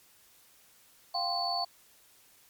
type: tone cluster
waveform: sine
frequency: 699 / 784 / 1046 / 4467 Hz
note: F5 / G5 / C6 / C#8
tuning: +1 / 0 / -1 / +12 cents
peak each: -33 / -36 / -39 / -32 dBFS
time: 1.14-1.65 s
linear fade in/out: 10 ms
effects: white hiss -61 dBFS RMS until 2.49 s + MP3 96 kbps